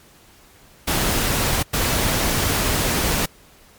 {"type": "noise bursts at uneven times", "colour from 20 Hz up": "pink", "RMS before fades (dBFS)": -20, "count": 2, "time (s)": [[0.87, 1.63], [1.73, 3.26]], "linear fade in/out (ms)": 10, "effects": ["pink hiss -50 dBFS RMS until 3.78 s", "MP3 96 kbps"]}